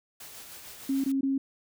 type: noise with tremolo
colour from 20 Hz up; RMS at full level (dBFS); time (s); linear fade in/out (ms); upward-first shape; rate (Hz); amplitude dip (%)
white; -44; 0.2-1.12; 5; sine; 6.6; 35
type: tone bursts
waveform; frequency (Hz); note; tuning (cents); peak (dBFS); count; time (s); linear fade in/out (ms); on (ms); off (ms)
sine; 271; C#4; -39; -24; 3; 0.89-1.38; 5; 150; 20
effects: none